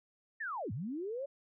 sine linear two-way sweep, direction down then up, 1864.7 to 92.5 to 574 Hz, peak -36 dBFS, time 0.4-1.26 s, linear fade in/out 10 ms, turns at 0.72 s, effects none

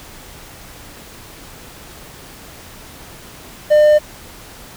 triangle tone, 602 Hz, D5, 43 cents sharp, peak -5 dBFS, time 3.7-3.99 s, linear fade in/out 20 ms, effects pink hiss -38 dBFS RMS until 4.76 s

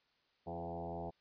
sine tone with frequency modulation, 424.4 Hz, G#4, 38 cents sharp, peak -39 dBFS, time 0.46-1.11 s, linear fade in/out 20 ms, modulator 84.9 Hz, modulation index 4.6, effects white hiss -75 dBFS RMS until 1.2 s + resampled to 11025 Hz

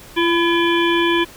harmonic tone with a mistuned harmonic, 340.9 Hz, F4, 42 cents flat, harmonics 1 / 3 / 5 / 7 / 9 / 10, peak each -16 / -21 / -23 / -24 / -26 / -26 dBFS, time 0.16-1.25 s, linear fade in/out 20 ms, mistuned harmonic 3, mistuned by -39 cents, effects pink hiss -41 dBFS RMS until 1.36 s

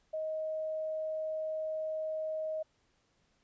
sine tone, 628 Hz, D#5, 16 cents sharp, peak -33 dBFS, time 0.13-2.63 s, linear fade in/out 10 ms, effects pink hiss -73 dBFS RMS until 3.43 s + resampled to 16000 Hz

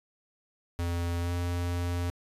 square tone with pitch glide, 86 to 87.5 Hz, F2 to F2, -26 to +4 cents, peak -29 dBFS, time 0.79-2.1 s, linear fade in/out 0 ms, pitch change +30 cents, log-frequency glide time 1.2-1.32 s, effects resampled to 32000 Hz

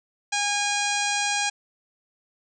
harmonic tone, 817 Hz, G#5, 29 cents flat, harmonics 1 / 2 / 3 / 4 / 5 / 6 / 7 / 8 / 9 / 10, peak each -28 / -30 / -29 / -33 / -33 / -36 / -33 / -34 / -35 / -37 dBFS, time 0.32-1.5 s, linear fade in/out 10 ms, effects none

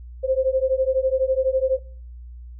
sine beating tone pair, 519 / 531 Hz, C5 / C5, -14 / +25 cents, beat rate 12 Hz, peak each -21 dBFS, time 0.23-1.79 s, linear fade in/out 20 ms, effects noise-tail reverb RT60 0.5 s tail -23 dB re dry + added 60 Hz sine -36 dBFS peak until 2.59 s

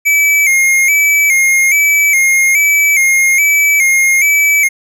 square tone with vibrato, 2217 Hz, C#7, in tune, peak -8 dBFS, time 0.05-4.69 s, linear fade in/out 20 ms, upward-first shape square, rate 1.2 Hz, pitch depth 64 cents each way, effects none

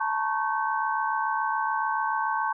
sine tone cluster, 878 / 945 / 1100 / 1538 Hz, A5 / A#5 / C#6 / G6, -4 / +23 / -14 / -33 cents, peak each -28 / -32 / -29 / -31 dBFS, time 0-2.53 s, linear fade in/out 10 ms, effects none

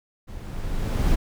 brown noise with level ramp, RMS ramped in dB -37 to -18 dBFS, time 0.27-1.16 s, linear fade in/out 20 ms, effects none

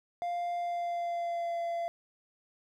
triangle tone with pitch glide, 698.5 to 682.2 Hz, F5 to F5, 0 to -41 cents, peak -29 dBFS, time 0.22-1.88 s, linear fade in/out 0 ms, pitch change -41 cents, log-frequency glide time 0.57-1.59 s, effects none

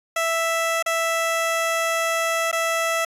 15% pulse tone with dropouts, 660 Hz, E5, 2 cents sharp, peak -14 dBFS, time 0.16-3.05 s, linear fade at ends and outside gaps 5 ms, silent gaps 0.826-0.861 / 2.515-2.527 s, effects resampled to 32000 Hz

